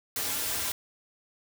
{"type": "noise with comb filter", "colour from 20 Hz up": "white", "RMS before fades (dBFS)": -31, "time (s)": [0.16, 0.72], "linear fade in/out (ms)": 2, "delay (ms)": 5.4, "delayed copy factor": -0.75, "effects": []}